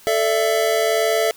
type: chord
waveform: square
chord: A suspended fourth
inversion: none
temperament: equal with one note detuned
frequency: 440 / 587.3 / 668.5 Hz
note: A4 / D5 / E5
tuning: 0 / 0 / +24 cents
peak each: -21 / -25 / -20 dBFS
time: 0.07-1.31 s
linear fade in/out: 0 ms
effects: white hiss -47 dBFS RMS until 1.36 s